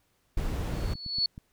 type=noise; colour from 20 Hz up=brown; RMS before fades=-30 dBFS; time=0.37-0.94 s; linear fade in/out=5 ms
type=clicks; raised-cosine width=5 ms; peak=-29 dBFS; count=6; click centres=0.621 / 0.738 / 0.954 / 1.063 / 1.185 / 1.379 s
type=tone with exponential growth; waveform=sine; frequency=4416 Hz; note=C#8; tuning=7 cents flat; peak=-21 dBFS; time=0.7-1.26 s; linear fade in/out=2 ms; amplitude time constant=120 ms
effects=pink hiss -71 dBFS RMS until 1.52 s